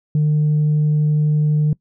sine tone, 151 Hz, D3, 48 cents sharp, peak -11 dBFS, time 0.15-1.73 s, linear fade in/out 2 ms, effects noise-tail reverb RT60 0.1 s tail -24 dB re dry + tanh soft clip ceiling -11 dBFS

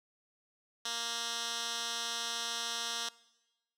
10% pulse tone with band-pass filter, 233.1 Hz, A#3, in tune, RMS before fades -37 dBFS, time 0.85-3.09 s, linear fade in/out 5 ms, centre 4700 Hz, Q 1.6, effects noise-tail reverb RT60 1.0 s tail -20 dB re dry

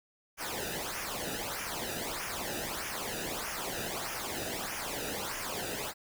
pink noise with flanger, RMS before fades -37 dBFS, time 0.37-5.94 s, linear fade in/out 50 ms, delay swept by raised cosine 0.24 to 0.94 ms, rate 1.6 Hz, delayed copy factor -0.75, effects none

